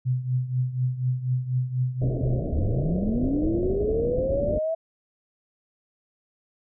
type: tone with tremolo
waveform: sine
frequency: 126.9 Hz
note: B2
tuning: 47 cents sharp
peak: -19 dBFS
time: 0.05-2.4 s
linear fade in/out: 20 ms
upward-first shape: triangle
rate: 4.1 Hz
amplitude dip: 80%
type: low-pass noise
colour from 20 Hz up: pink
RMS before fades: -28 dBFS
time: 2.01-4.59 s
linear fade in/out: 10 ms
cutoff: 670 Hz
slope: 96 dB/octave
type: linear sweep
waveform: sine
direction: up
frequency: 64.5 to 659.3 Hz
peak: -23 dBFS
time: 2.52-4.75 s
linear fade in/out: 10 ms
effects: none